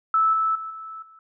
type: tone with level steps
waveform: sine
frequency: 1311 Hz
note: E6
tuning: 10 cents flat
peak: -16 / -19 / -30 / -34 / -47 dBFS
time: 0.14-1.19 s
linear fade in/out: 2 ms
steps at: 0.33 / 0.55 / 0.7 / 1.02 s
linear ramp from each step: 5 ms
effects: none